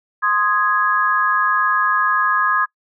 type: chord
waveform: sine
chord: Ab major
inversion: first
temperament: equal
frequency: 1046.5 / 1244.5 / 1661.2 Hz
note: C6 / Eb6 / Ab6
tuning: 0 / 0 / 0 cents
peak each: -20 / -18 / -18 dBFS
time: 0.22-2.66 s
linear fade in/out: 20 ms
effects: noise-tail reverb RT60 0.1 s tail -24 dB re dry